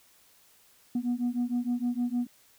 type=beating tone pair; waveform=sine; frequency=240 / 246.5 Hz; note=B3 / B3; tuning=-49 / -3 cents; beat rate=6.5 Hz; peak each=-28 dBFS; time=0.95-2.27 s; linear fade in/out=5 ms; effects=tanh soft clip ceiling -23 dBFS + white hiss -61 dBFS RMS until 2.58 s